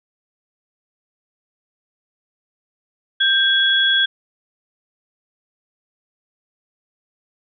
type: tone pair together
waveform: sine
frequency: 1582 / 3352 Hz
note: G6 / G#7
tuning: +15 / +15 cents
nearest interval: octave + minor second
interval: 1300 cents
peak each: -17 / -15 dBFS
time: 3.2-4.06 s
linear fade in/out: 10 ms
effects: none